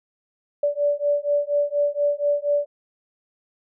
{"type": "beating tone pair", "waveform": "sine", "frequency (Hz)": [578, 582.2], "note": ["D5", "D5"], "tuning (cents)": [-28, -15], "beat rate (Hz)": 4.2, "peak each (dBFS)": -22, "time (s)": [0.63, 2.66], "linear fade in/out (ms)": 5, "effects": []}